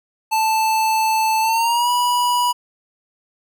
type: tone with pitch glide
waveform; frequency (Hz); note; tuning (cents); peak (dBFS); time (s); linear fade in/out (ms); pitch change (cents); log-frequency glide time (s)
square; 880 to 976.4; A5 to B5; 0 to -20; -16; 0.31-2.53; 20; +180; 1.41-1.9
effects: none